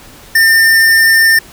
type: tone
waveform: square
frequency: 1803 Hz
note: A6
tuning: 42 cents sharp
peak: -6 dBFS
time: 0.35-1.39 s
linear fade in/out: 5 ms
effects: pink hiss -37 dBFS RMS until 1.52 s